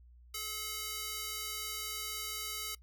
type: tone with high-pass filter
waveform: square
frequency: 429 Hz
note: A4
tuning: 44 cents flat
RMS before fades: -40 dBFS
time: 0.34-2.75 s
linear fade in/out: 5 ms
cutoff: 2600 Hz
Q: 0.5
effects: noise-tail reverb RT60 0.1 s tail -21 dB re dry + added 60 Hz sine -55 dBFS peak until 2.82 s